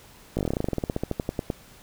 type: slowing click train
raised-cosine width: 2 ms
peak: -12 dBFS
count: 23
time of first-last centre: 0.37-1.502 s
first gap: 18 ms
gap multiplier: 1.09
effects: pink hiss -51 dBFS RMS until 1.82 s